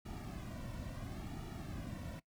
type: noise with flanger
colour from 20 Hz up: brown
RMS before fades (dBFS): -45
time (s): 0.05-2.2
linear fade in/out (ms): 10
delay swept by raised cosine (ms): 1.9 to 2.44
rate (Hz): 0.73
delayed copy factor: -0.85
effects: noise-tail reverb RT60 0.1 s tail -18 dB re dry